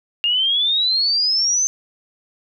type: exponential sweep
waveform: sine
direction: up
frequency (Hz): 2803 to 6272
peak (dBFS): -15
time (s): 0.24-1.67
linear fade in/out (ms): 0
effects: none